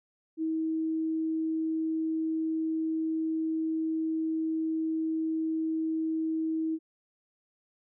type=tone; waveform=sine; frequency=319.9 Hz; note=D#4; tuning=48 cents sharp; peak=-27 dBFS; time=0.37-6.79 s; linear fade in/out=50 ms; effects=none